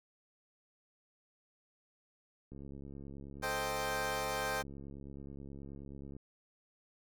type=click train; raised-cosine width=3 ms; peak=-36 dBFS; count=254; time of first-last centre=2.52-6.166 s; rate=69.4 Hz
type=chord; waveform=20% pulse; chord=A half-diminished seventh; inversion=none; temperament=equal; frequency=440 / 523.3 / 622.3 / 784 Hz; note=A4 / C5 / Eb5 / G5; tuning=0 / 0 / 0 / 0 cents; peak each=-37 / -34 / -37 / -34 dBFS; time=3.42-4.63 s; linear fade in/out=20 ms
effects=none